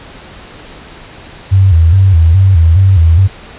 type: tone with vibrato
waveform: sine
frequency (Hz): 88.7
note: F2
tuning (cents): +27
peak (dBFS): -3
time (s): 1.51-3.28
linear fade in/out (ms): 20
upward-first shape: square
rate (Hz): 2.4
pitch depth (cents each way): 140
effects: pink hiss -33 dBFS RMS until 3.58 s + resampled to 8000 Hz